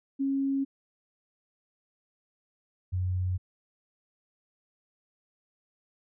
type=tone pair in turn; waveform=sine; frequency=273.3 / 91.57 Hz; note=C#4 / F#2; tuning=-24 / -17 cents; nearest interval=octave + perfect fifth; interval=1893 cents; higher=first; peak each=-25 / -26 dBFS; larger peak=first; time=0.19-0.65 / 2.92-3.38 s; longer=neither; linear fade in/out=20 ms; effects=none